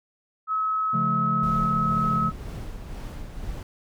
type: tone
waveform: sine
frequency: 1286 Hz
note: E6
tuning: 43 cents flat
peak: -22 dBFS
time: 0.47-2.32 s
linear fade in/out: 50 ms
type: chord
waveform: triangle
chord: Db augmented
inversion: none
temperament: just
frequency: 138.59 / 173.24 / 216.5 Hz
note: Db3 / F3 / A3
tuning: 0 / -14 / -28 cents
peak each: -27 dBFS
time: 0.93-2.3 s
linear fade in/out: 10 ms
type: noise with tremolo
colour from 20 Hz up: brown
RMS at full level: -33 dBFS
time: 1.43-3.63 s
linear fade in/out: 2 ms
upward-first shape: sine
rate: 2 Hz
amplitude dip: 40%
effects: none